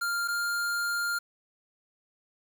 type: tone pair in turn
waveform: square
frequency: 1396.9 / 1402.7 Hz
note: F6 / F6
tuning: 0 / +7 cents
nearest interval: unison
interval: 7 cents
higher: second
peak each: -28 / -28 dBFS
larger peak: neither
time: 0.01-0.28 / 0.28-1.19 s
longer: second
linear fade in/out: 10 ms
effects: 9-bit